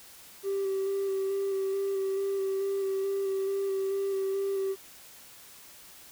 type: tone with vibrato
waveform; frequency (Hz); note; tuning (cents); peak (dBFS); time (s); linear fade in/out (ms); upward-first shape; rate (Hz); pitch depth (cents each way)
triangle; 390; G4; -9; -24; 0.43-4.76; 50; square; 2.3; 14
effects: tanh soft clip ceiling -23 dBFS + white hiss -51 dBFS RMS until 6.11 s